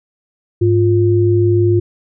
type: tone pair together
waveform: sine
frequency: 103.83 / 350.5 Hz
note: G#2 / F4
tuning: 0 / +6 cents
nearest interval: octave + major sixth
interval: 2106 cents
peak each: -12 dBFS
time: 0.61-1.8 s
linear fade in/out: 10 ms
effects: none